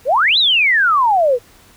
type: exponential two-way sweep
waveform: sine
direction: up then down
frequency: 461.2 to 4094 to 461.2 Hz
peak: -10 dBFS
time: 0.05-1.39 s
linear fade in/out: 50 ms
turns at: 0.38 s
effects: pink hiss -47 dBFS RMS until 1.76 s